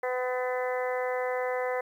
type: harmonic tone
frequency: 252.1 Hz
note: B3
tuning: 36 cents sharp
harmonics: 2 / 3 / 4 / 5 / 6 / 7 / 8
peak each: -29 / -35 / -38 / -42 / -44 / -40 / -39 dBFS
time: 0.03-1.81 s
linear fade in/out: 5 ms
effects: 10-bit